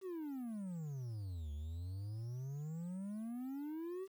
triangle exponential two-way sweep, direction down then up, 392 to 72 to 392 Hz, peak -39 dBFS, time 0.01-4.08 s, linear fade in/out 50 ms, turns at 1.52 s, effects 11-bit

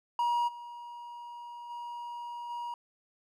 triangle tone with level steps, 954 Hz, A#5, 40 cents sharp, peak -24 / -40 / -36 / -33 dBFS, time 0.19-2.74 s, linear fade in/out 2 ms, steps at 0.47 / 1.69 / 2.49 s, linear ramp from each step 20 ms, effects none

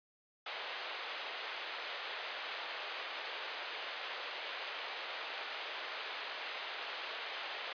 white band-pass noise, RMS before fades -43 dBFS, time 0.46-7.73 s, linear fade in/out 5 ms, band 450 to 3600 Hz, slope 24 dB/octave, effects resampled to 11025 Hz

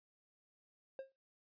triangle tone with exponential decay, 535 Hz, C5, 38 cents sharp, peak -37 dBFS, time 0.99-1.12 s, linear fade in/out 1 ms, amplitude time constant 28 ms, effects noise-tail reverb RT60 0.3 s tail -26 dB re dry + resampled to 11025 Hz

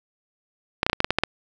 clicks, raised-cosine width 0.3 ms, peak -3 dBFS, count 9, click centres 0.831 / 0.865 / 0.898 / 0.931 / 1.004 / 1.045 / 1.106 / 1.186 / 1.236 s, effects none

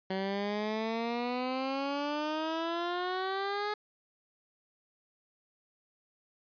15% pulse exponential sweep, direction up, 188.5 to 422.1 Hz, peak -25 dBFS, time 0.1-3.74 s, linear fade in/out 5 ms, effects resampled to 11025 Hz

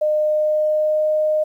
sine tone with pitch glide, 609 to 615.4 Hz, D#5 to D#5, -37 to -19 cents, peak -15 dBFS, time 0.01-1.44 s, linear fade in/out 10 ms, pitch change +18 cents, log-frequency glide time 0.18-1.07 s, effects 9-bit

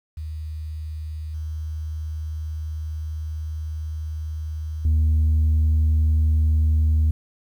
sine tone with level steps, 77.78 Hz, D#2, in tune, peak -28 / -26 / -13 dBFS, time 0.17-7.11 s, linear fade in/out 5 ms, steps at 1.34 / 4.85 s, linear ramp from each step 2 ms, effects tanh soft clip ceiling -14 dBFS + 9-bit

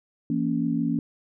sine chord, A# diminished, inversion second, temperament just, 167.82 / 233.1 / 279.7 Hz, E3 / A#3 / C#4, +31 / 0 / +16 cents, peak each -28 / -26 / -26 dBFS, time 0.3-0.99 s, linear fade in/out 2 ms, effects none

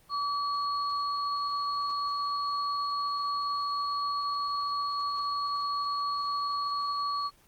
sine tone pair together, 1146 / 4327 Hz, D6 / C#8, -43 / -43 cents, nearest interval octave + major seventh, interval 2300 cents, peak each -28 / -37 dBFS, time 0.09-7.31 s, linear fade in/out 50 ms, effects pink hiss -61 dBFS RMS until 7.47 s + Opus 24 kbps

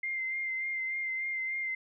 sine tone with vibrato, 2093 Hz, C7, in tune, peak -31 dBFS, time 0.03-1.75 s, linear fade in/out 5 ms, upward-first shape sine, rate 3.4 Hz, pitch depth 23 cents each way, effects none

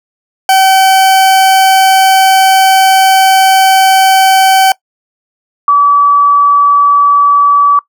40% pulse / sine tone pair in turn, 766 / 1147.7 Hz, G5 / D6, -40 / -40 cents, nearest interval perfect fifth, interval 700 cents, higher second, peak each -3 dBFS, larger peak neither, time 0.49-4.72 / 5.68-7.79 s, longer first, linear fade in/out 2 ms, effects noise-tail reverb RT60 0.1 s tail -22 dB re dry

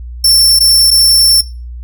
sawtooth tone with dropouts, 5410 Hz, E8, 44 cents sharp, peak -3 dBFS, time 0.24-1.41 s, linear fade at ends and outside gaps 5 ms, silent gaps 0.59-0.604 / 0.906-0.912 s, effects noise-tail reverb RT60 0.3 s tail -17 dB re dry + added 60 Hz sine -23 dBFS peak until 1.83 s

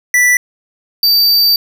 square tone pair in turn, 1971 / 4639 Hz, B6 / D8, -4 / -22 cents, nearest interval octave + minor third, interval 1482 cents, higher second, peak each -8 dBFS, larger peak neither, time 0.14-0.37 / 1.03-1.56 s, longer second, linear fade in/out 2 ms, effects none

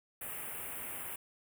white band-stop noise, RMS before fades -42 dBFS, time 0.21-1.16 s, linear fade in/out 5 ms, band 2900 to 8800 Hz, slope 48 dB/octave, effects none

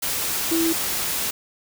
sine tone in noise, 329.6 Hz, E4, in tune, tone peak -19 dBFS, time 0.51-0.73 s, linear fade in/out 10 ms, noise white, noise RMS -25 dBFS, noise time 0.02-1.31 s, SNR +3 dB, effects none

